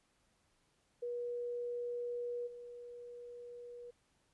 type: tone with level steps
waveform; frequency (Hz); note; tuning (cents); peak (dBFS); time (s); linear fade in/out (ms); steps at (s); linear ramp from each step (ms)
sine; 482.4; B4; -41; -37 / -47; 1.02-3.91; 10; 2.46; 20
effects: pink hiss -75 dBFS RMS until 4.33 s + resampled to 24000 Hz